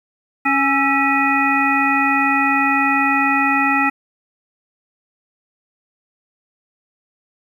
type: harmonic tone with a mistuned harmonic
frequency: 276.7 Hz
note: C#4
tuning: 3 cents flat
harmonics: 1 / 3 / 5 / 7 / 9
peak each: -20 / -20 / -20 / -20 / -20 dBFS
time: 0.45-3.9 s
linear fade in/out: 10 ms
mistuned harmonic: 5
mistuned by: -71 cents
effects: 8-bit